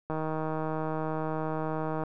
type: click train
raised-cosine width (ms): 1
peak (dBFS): -19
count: 305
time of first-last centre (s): 0.1-2.036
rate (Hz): 157
effects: none